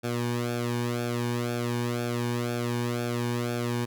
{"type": "tone with flanger", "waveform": "sawtooth", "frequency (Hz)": 120, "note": "B2", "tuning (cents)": -49, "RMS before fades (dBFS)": -29, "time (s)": [0.03, 3.86], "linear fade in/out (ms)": 20, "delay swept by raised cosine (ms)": [1, 1.53], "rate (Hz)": 2, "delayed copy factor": -0.8, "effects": []}